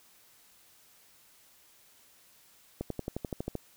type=accelerating click train; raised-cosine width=2 ms; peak=-20 dBFS; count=10; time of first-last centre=2.81-3.553 s; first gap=93 ms; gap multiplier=0.97; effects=white hiss -61 dBFS RMS until 3.76 s